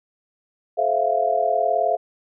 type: chord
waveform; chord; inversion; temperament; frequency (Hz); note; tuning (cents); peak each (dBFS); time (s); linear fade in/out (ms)
sine; F major seventh; first; equal with one note detuned; 429.2 / 523.3 / 659.3 / 698.5; A4 / C5 / E5 / F5; -43 / 0 / 0 / 0; -27 / -27 / -21 / -21; 0.77-1.97; 20
effects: none